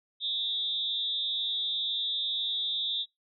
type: tone with amplitude modulation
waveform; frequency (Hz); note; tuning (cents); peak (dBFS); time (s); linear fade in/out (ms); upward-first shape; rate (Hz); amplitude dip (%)
sine; 3599; A7; +38; -24; 0.2-3.06; 50; sine; 252; 100
effects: noise-tail reverb RT60 0.2 s tail -24 dB re dry